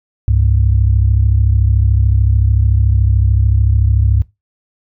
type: tone pair together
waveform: sine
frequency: 67.48 / 101.1 Hz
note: C#2 / G#2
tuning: -46 / -46 cents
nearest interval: perfect fifth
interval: 700 cents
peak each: -11 dBFS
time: 0.28-4.22 s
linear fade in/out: 0 ms
effects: noise-tail reverb RT60 0.2 s tail -19 dB re dry + tanh soft clip ceiling -1 dBFS